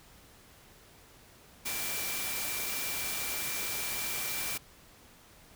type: tone in noise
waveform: sine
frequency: 2349 Hz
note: D7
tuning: in tune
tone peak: -41 dBFS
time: 1.65-4.58 s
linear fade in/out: 10 ms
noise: white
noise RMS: -35 dBFS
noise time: 1.65-4.58 s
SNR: -9 dB
effects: pink hiss -57 dBFS RMS until 5.55 s